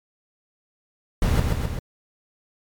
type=noise with echo; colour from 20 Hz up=brown; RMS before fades=-19 dBFS; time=1.22-1.4 s; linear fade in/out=2 ms; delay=130 ms; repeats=3; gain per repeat=-3 dB; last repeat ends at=1.79 s; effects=MP3 96 kbps